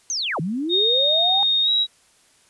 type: linear two-way sweep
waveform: sine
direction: down then up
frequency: 6520 to 146.83 to 816 Hz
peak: -22 dBFS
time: 0.1-1.43 s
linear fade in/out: 0 ms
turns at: 0.4 s
type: tone with pitch glide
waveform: sine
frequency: 3700 to 3855 Hz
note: A#7 to B7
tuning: -14 to -43 cents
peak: -16 dBFS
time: 0.69-1.87 s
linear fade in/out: 50 ms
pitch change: +71 cents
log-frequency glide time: 1.63-1.7 s
effects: white hiss -57 dBFS RMS until 2.49 s + resampled to 24000 Hz